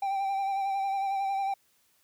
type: tone with vibrato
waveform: triangle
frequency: 784 Hz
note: G5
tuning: in tune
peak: -25 dBFS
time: 0.02-1.54 s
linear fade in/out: 5 ms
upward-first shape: sine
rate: 11 Hz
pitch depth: 29 cents each way
effects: white hiss -68 dBFS RMS until 2.03 s